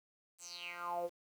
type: tone with band-pass filter sweep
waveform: 10% pulse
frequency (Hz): 174.61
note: F3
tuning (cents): 0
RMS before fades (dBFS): -42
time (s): 0.38-1.1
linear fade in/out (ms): 50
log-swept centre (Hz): 8500 to 420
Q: 6.6
effects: 10-bit